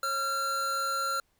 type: tone pair together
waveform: square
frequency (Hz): 544.1 / 1371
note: C#5 / F6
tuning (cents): -32 / -32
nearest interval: octave + major third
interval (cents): 1600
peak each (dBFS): -40 / -29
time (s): 0.03-1.2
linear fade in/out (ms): 2
effects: pink hiss -72 dBFS RMS until 1.39 s